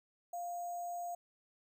sine tone with sample-and-hold, 698.5 Hz, F5, in tune, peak -38 dBFS, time 0.33-1.15 s, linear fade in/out 5 ms, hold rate 7350 Hz, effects none

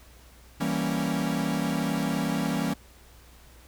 45% pulse chord, E diminished seventh, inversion none, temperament equal, 164.81 / 196 / 233.1 / 277.2 Hz, E3 / G3 / Bb3 / Db4, 0 / 0 / 0 / 0 cents, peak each -31 dBFS, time 0.6-2.74 s, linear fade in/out 10 ms, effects added 60 Hz sine -52 dBFS peak until 3.67 s + pink hiss -55 dBFS RMS until 3.67 s

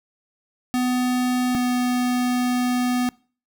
square tone pair in turn, 250 / 248 Hz, B3 / B3, +21 / +7 cents, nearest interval unison, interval 14 cents, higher first, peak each -20 dBFS, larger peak neither, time 0.74-1.55 / 1.55-3.09 s, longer second, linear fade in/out 0 ms, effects noise-tail reverb RT60 0.4 s tail -24 dB re dry

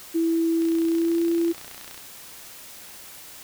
sine tone with pitch glide, 330 to 336.4 Hz, E4 to E4, +2 to +35 cents, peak -19 dBFS, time 0.14-1.53 s, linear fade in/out 20 ms, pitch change +33 cents, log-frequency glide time 0.85-1.2 s
click train, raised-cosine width 0.2 ms, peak -23 dBFS, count 42, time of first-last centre 0.62-1.978 s, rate 30.2 Hz
effects white hiss -43 dBFS RMS until 3.43 s

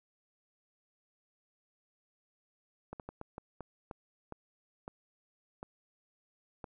slowing click train, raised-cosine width 1 ms, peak -28 dBFS, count 11, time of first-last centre 2.93-6.642 s, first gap 68 ms, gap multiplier 1.35, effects none

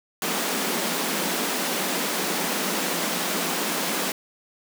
pink high-pass noise, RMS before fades -26 dBFS, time 0.22-4.12 s, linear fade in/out 2 ms, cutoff 170 Hz, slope 96 dB/octave, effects none

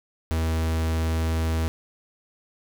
45% pulse tone, 80.7 Hz, E2, 36 cents flat, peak -22 dBFS, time 0.31-1.68 s, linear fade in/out 0 ms, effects none

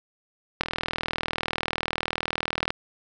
click train, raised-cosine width 0.3 ms, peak -8 dBFS, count 85, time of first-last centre 0.61-2.705 s, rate 40.1 Hz, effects none

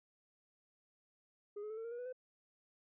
sine tone with pitch steps, 412.1 / 424.7 / 437.6 / 451 / 464.7 / 478.9 / 493.5 / 508.5 Hz, G#4 / G#4 / A4 / A4 / A#4 / A#4 / B4 / C5, -13 / +39 / -9 / +43 / -5 / +47 / -1 / -50 cents, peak -39 dBFS, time 1.56-2.128 s, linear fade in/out 10 ms, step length 71 ms, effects tanh soft clip ceiling -41 dBFS

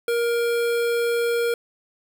square tone with notch filter, 470.5 Hz, A#4, 16 cents sharp, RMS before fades -22 dBFS, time 0.08-1.54 s, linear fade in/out 2 ms, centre 6200 Hz, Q 1.6, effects none

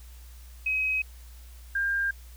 sine tone pair in turn, 2538 / 1600.6 Hz, D#7 / G6, +34 / +36 cents, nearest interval minor sixth, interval 798 cents, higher first, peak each -24 / -24 dBFS, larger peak neither, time 0.66-1.02 / 1.75-2.11 s, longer neither, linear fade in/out 5 ms, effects added 60 Hz sine -44 dBFS peak until 2.36 s + white hiss -56 dBFS RMS until 2.36 s

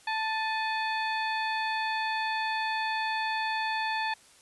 harmonic tone with a mistuned harmonic, 880 Hz, A5, in tune, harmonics 1 / 2 / 3 / 4 / 5, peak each -30 / -33 / -37 / -40 / -41 dBFS, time 0.07-4.14 s, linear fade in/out 5 ms, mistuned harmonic 3, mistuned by -87 cents, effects white hiss -57 dBFS RMS until 4.41 s + resampled to 24000 Hz

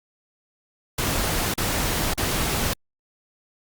pink noise bursts, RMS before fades -24 dBFS, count 3, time 0.98-2.736 s, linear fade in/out 5 ms, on 560 ms, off 38 ms, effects Opus 48 kbps

